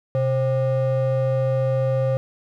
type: ring-modulated tone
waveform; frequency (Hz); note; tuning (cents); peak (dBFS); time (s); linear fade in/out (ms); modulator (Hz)
triangle; 329.6; E4; 0; -13; 0.15-2.17; 0; 202
effects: none